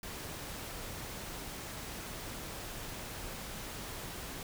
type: noise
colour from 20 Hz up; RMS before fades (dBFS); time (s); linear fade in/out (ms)
pink; -43; 0.03-4.43; 2
effects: none